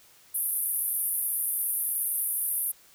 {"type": "band-pass noise", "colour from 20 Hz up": "white", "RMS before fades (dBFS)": -29, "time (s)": [0.34, 2.72], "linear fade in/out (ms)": 10, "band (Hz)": [9500, 14000], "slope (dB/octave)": 96, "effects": ["white hiss -57 dBFS RMS until 2.94 s"]}